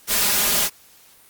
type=noise with comb filter; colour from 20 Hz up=white; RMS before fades=-19 dBFS; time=0.07-0.7 s; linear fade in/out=50 ms; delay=4.9 ms; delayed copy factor=+0.9; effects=white hiss -51 dBFS RMS until 1.29 s + Opus 48 kbps